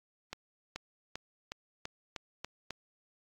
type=accelerating click train; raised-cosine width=0.2 ms; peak=-21 dBFS; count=8; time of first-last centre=0.33-2.707 s; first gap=430 ms; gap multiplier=0.92; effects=AAC 64 kbps